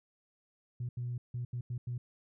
sine tone bursts at uneven times, 121.9 Hz, B2, 22 cents flat, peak -33 dBFS, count 6, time 0.8-0.89 / 0.97-1.18 / 1.34-1.45 / 1.53-1.61 / 1.7-1.78 / 1.87-1.98 s, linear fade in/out 5 ms, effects tanh soft clip ceiling -30 dBFS

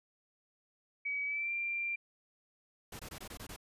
sine tone with pitch glide, 2273 to 2372 Hz, C#7 to D7, +43 to +17 cents, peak -33 dBFS, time 1.05-1.96 s, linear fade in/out 10 ms, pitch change +74 cents, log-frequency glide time 1.25-1.52 s
pink noise bursts, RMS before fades -46 dBFS, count 7, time 2.92-3.563 s, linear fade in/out 5 ms, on 73 ms, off 22 ms
effects resampled to 32000 Hz

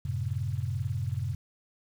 sine chord, F# diminished, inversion none, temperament just, 92.5 / 111 / 133.2 Hz, F#2 / A2 / C3, 0 / +16 / +31 cents, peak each -33 dBFS, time 0.05-1.35 s, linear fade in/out 5 ms, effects 9-bit

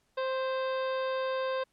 harmonic tone with a mistuned harmonic, 524 Hz, C5, 2 cents sharp, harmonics 1 / 2 / 3 / 4 / 5 / 6 / 7 / 8 / 9, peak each -30 / -36 / -41 / -51 / -47 / -53 / -47 / -58 / -53 dBFS, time 0.17-1.64 s, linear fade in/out 10 ms, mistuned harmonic 4, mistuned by -38 cents, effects pink hiss -73 dBFS RMS until 1.72 s + low-pass 11000 Hz 12 dB/octave

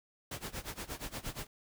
pink noise with tremolo, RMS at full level -39 dBFS, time 0.31-1.47 s, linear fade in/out 5 ms, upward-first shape sine, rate 8.5 Hz, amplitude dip 90%, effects none

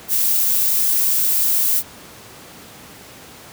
violet noise, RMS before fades -17 dBFS, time 0.08-1.83 s, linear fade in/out 50 ms, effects pink hiss -40 dBFS RMS until 3.52 s + high-pass 100 Hz 12 dB/octave

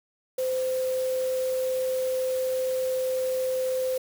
sine tone in noise, 516 Hz, C5, 24 cents flat, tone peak -24 dBFS, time 0.38-3.98 s, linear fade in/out 5 ms, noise white, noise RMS -41 dBFS, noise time 0.38-3.98 s, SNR +14 dB, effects none

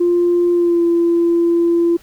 sine tone with pitch glide, 349.2 to 340.4 Hz, F4 to F4, 0 to -44 cents, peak -10 dBFS, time 0-1.97 s, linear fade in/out 10 ms, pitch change -44 cents, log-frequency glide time 0.52-0.83 s, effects tanh soft clip ceiling -7 dBFS + pink hiss -48 dBFS RMS until 2.02 s

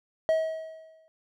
triangle tone with exponential decay, 640 Hz, D#5, 49 cents sharp, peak -17 dBFS, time 0.29-1.08 s, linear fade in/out 0 ms, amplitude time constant 170 ms, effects none

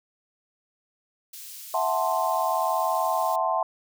white high-pass noise, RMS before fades -41 dBFS, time 1.33-3.36 s, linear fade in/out 5 ms, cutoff 3500 Hz, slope 12 dB/octave
sine chord, F# half-diminished seventh, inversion third, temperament equal, 659.3 / 740 / 880 / 1046.5 Hz, E5 / F#5 / A5 / C6, 0 / 0 / 0 / 0 cents, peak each -27 / -28 / -28 / -27 dBFS, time 1.74-3.63 s, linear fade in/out 2 ms
effects none

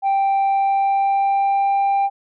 sine tone with pitch glide, 785 to 792.7 Hz, G5 to G5, +2 to +19 cents, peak -12 dBFS, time 0.02-2.1 s, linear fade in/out 50 ms, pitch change +17 cents, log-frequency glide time 0.48-1.76 s, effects tanh soft clip ceiling -14 dBFS

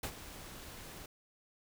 pink noise with ADSR envelope, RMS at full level -37 dBFS, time 0.03-1.06 s, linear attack 5 ms, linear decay 70 ms, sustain -12 dB, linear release 4 ms, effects none

